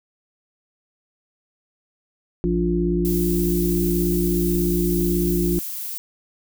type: harmonic tone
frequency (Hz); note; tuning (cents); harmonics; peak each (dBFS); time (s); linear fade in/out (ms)
58.27; A#1; 0; 1 / 3 / 5 / 6; -25 / -22 / -27 / -22; 2.44-5.59; 0
type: noise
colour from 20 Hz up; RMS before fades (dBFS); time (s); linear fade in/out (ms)
violet; -30; 3.05-5.98; 0
effects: none